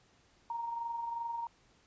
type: tone with amplitude modulation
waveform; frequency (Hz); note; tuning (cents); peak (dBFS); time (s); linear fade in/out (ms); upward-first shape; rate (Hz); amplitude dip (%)
sine; 932.3; A#5; 0; -33; 0.5-1.47; 2; sine; 22.7; 45
effects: pink hiss -67 dBFS RMS until 1.86 s + resampled to 16000 Hz